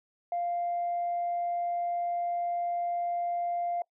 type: tone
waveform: sine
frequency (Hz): 697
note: F5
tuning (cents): -4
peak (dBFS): -27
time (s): 0.32-3.82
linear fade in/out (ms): 2
effects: noise-tail reverb RT60 0.1 s tail -24 dB re dry + tanh soft clip ceiling -24 dBFS